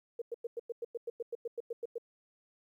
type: tone bursts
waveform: sine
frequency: 468.6 Hz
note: A#4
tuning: 9 cents sharp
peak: -34 dBFS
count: 15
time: 0.19-1.982 s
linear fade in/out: 5 ms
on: 28 ms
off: 98 ms
effects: 12-bit